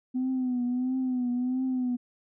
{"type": "tone with vibrato", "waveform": "sine", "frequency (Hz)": 252.3, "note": "B3", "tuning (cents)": 37, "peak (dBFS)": -24, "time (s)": [0.14, 1.97], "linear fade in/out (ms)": 20, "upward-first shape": "triangle", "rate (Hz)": 1.5, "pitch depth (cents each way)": 66, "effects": ["tanh soft clip ceiling -22 dBFS"]}